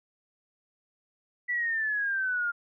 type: exponential sweep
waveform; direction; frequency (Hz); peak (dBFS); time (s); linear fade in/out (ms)
sine; down; 1975 to 1396.9; -26; 1.48-2.52; 20
effects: none